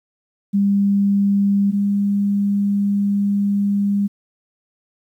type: tone pair in turn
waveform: sine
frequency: 200 / 201.4 Hz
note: G3 / G3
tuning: +35 / +47 cents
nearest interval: unison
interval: 12 cents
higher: second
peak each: -13 / -15 dBFS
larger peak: first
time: 0.53-1.72 / 1.72-4.08 s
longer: second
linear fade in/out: 20 ms
effects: 9-bit